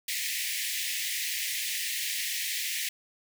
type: high-pass noise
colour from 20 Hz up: pink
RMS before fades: -32 dBFS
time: 0.08-2.89 s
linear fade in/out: 5 ms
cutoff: 1800 Hz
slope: 96 dB/octave
effects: none

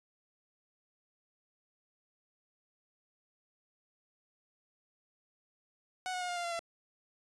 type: tone with pitch steps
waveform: sawtooth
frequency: 740 / 729 / 718.1 / 707.4 / 696.9 / 686.5 / 676.2 Hz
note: F#5 / F#5 / F5 / F5 / F5 / F5 / E5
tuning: 0 / -26 / +48 / +22 / -4 / -30 / +44 cents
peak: -31 dBFS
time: 6.06-6.592 s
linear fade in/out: 0 ms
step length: 76 ms
effects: resampled to 22050 Hz

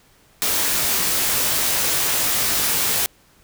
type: noise with comb filter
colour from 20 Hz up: white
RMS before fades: -20 dBFS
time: 0.42-3.06 s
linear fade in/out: 0 ms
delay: 19 ms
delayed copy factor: -0.55
effects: pink hiss -55 dBFS RMS until 3.43 s

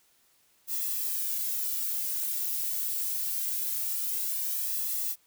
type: noise with flanger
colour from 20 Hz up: violet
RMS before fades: -31 dBFS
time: 0.67-5.16 s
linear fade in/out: 50 ms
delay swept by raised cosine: 1.3 to 2.5 ms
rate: 0.23 Hz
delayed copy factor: -0.6
effects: white hiss -66 dBFS RMS until 5.26 s

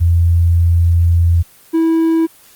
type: tone pair in turn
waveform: sine / triangle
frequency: 85.1 / 326.3 Hz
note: F2 / E4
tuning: -44 / -18 cents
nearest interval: octave + major seventh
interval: 2326 cents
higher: second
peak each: -8 dBFS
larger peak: neither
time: 0-1.43 / 1.73-2.27 s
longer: first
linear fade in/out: 20 ms
effects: white hiss -45 dBFS RMS until 2.55 s + Opus 24 kbps

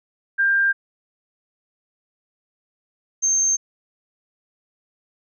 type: tone pair in turn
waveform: sine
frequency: 1593 / 6344 Hz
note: G6 / G8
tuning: +27 / +20 cents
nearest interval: 2 octaves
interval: 2393 cents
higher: second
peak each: -15 / -16 dBFS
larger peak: first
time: 0.38-0.73 / 3.22-3.57 s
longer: neither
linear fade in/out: 20 ms
effects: none

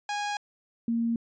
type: tone pair in turn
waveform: sawtooth / sine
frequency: 824 / 231.6 Hz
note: G#5 / A#3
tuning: -14 / -11 cents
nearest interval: octave + minor seventh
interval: 2197 cents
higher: first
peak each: -25 / -24 dBFS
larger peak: second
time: 0.09-0.37 / 0.88-1.16 s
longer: neither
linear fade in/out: 2 ms
effects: resampled to 16000 Hz

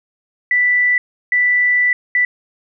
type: tone bursts at uneven times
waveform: sine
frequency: 1975.5 Hz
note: B6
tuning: in tune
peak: -11 dBFS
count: 3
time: 0.51-0.98 / 1.32-1.93 / 2.15-2.25 s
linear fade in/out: 2 ms
effects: none

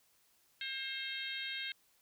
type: harmonic tone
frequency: 533 Hz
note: C5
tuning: 32 cents sharp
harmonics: 3 / 4 / 5 / 6 / 7 / 8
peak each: -45 / -44 / -47 / -44 / -45 / -50 dBFS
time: 0.61-1.72 s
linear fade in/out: 2 ms
effects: white hiss -71 dBFS RMS until 2.01 s

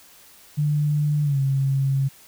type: tone with pitch glide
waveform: sine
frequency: 148.4 to 136.08 Hz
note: D3 to C#3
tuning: +18 to -32 cents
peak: -18 dBFS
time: 0.57-2.09 s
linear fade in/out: 20 ms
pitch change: -150 cents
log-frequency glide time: 1.23-1.39 s
effects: white hiss -50 dBFS RMS until 2.27 s

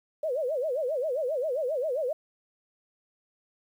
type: tone with vibrato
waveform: sine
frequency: 560 Hz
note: C#5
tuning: 18 cents sharp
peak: -26 dBFS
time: 0.23-2.13 s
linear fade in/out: 5 ms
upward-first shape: sine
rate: 7.5 Hz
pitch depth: 250 cents each way
effects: 10-bit

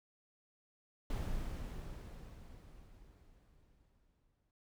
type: noise with exponential decay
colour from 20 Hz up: brown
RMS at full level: -37 dBFS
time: 1.1-4.51 s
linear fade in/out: 2 ms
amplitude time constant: 740 ms
effects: none

